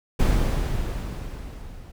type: noise with level ramp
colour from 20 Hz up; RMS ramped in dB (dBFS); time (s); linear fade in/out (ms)
brown; -18 to -42; 0.19-1.92; 10
effects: none